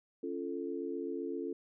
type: chord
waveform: sine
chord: Db augmented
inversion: none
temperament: equal with one note detuned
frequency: 277.2 / 345 / 440 Hz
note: Db4 / F4 / A4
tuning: 0 / -21 / 0 cents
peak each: -40 / -39 / -40 dBFS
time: 0.23-1.53 s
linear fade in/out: 5 ms
effects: none